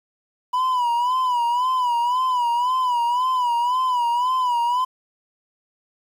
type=tone with vibrato; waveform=triangle; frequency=985 Hz; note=B5; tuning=5 cents flat; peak=-16 dBFS; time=0.53-4.85 s; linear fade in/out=10 ms; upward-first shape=sine; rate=1.9 Hz; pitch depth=80 cents each way; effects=8-bit